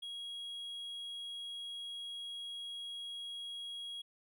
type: tone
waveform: triangle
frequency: 3300 Hz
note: G#7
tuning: 12 cents flat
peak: -40 dBFS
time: 0.02-4.02 s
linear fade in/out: 10 ms
effects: none